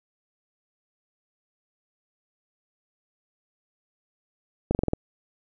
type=slowing click train; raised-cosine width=2 ms; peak=-10 dBFS; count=6; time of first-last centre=4.71-4.934 s; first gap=39 ms; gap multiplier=1.07; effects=none